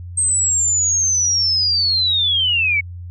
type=linear sweep; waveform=sine; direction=down; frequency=8372 to 2200 Hz; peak=-14 dBFS; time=0.17-2.81 s; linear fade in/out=10 ms; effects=added 88 Hz sine -29 dBFS peak until 3.1 s